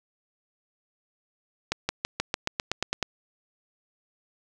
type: accelerating click train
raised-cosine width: 0.2 ms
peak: -8 dBFS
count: 11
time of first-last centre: 1.72-3.027 s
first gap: 170 ms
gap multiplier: 0.94
effects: none